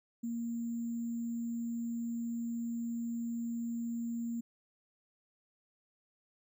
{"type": "tone with sample-and-hold", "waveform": "sine", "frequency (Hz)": 233.1, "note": "A#3", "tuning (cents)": 0, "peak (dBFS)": -34, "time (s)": [0.23, 4.41], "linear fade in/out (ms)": 10, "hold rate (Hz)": 7350, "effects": []}